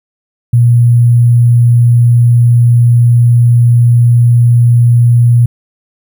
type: tone with sample-and-hold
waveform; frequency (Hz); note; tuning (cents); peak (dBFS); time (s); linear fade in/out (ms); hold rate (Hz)
sine; 119.5; A#2; +43; -3; 0.53-5.46; 5; 11025
effects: none